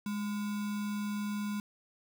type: tone with sample-and-hold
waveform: sine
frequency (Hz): 207.2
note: G#3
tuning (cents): -4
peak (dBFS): -32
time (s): 0.06-1.6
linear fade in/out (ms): 2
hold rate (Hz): 1225
effects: none